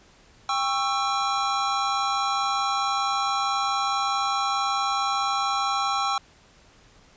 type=chord; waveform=square; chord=C# diminished; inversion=second; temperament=just; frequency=798.3 / 1108.7 / 1330.5 Hz; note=G5 / C#6 / E6; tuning=+31 / 0 / +16 cents; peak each=-28 dBFS; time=0.49-6.18 s; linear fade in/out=2 ms; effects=pink hiss -55 dBFS RMS until 7.16 s + resampled to 16000 Hz